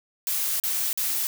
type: noise with dropouts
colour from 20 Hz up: blue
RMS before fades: -26 dBFS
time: 0.27-1.27 s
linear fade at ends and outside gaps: 0 ms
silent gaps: 0.599-0.637 / 0.929-0.975 s
effects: none